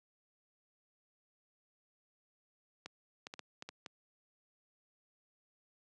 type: clicks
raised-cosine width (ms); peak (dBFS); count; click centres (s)
0.2; -27; 7; 2.86 / 3.269 / 3.339 / 3.393 / 3.624 / 3.69 / 3.862
effects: high-pass 150 Hz 12 dB/octave + resampled to 24000 Hz